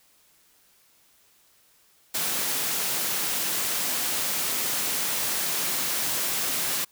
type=high-pass noise; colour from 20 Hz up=white; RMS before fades=-27 dBFS; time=2.14-6.85 s; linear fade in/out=10 ms; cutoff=120 Hz; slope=24 dB/octave; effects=white hiss -61 dBFS RMS until 6.91 s